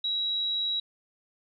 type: tone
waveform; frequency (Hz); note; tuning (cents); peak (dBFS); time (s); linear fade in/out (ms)
sine; 3872; B7; -35; -26; 0.04-0.8; 5
effects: none